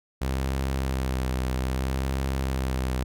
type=tone with vibrato; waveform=sawtooth; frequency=65.41 Hz; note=C2; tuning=in tune; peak=-21 dBFS; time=0.21-3.04 s; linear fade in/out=10 ms; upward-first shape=sine; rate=0.62 Hz; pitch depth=38 cents each way; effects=none